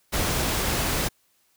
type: noise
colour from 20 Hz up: pink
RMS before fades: -25 dBFS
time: 0.12-1.09 s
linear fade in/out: 20 ms
effects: white hiss -66 dBFS RMS until 1.56 s